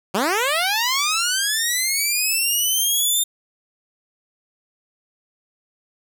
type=linear sweep; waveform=10% pulse; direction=up; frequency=174.61 to 3638 Hz; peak=-10 dBFS; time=0.14-3.24 s; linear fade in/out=10 ms; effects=none